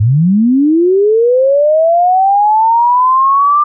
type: linear sweep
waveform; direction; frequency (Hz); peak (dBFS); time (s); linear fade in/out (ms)
sine; up; 98 to 1194; -6; 0-3.64; 10
effects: none